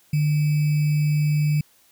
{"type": "tone with sample-and-hold", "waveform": "sine", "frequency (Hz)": 150, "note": "D3", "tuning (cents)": 37, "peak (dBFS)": -17, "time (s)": [0.13, 1.61], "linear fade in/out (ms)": 5, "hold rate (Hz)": 2450, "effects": ["white hiss -58 dBFS RMS until 1.91 s"]}